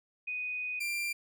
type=tone pair in turn; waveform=sine / 40% pulse; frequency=2489 / 2375 Hz; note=D#7 / D7; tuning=0 / +19 cents; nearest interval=minor second; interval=81 cents; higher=first; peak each=-33 / -31 dBFS; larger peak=second; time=0.27-0.8 / 0.8-1.13 s; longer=first; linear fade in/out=10 ms; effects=none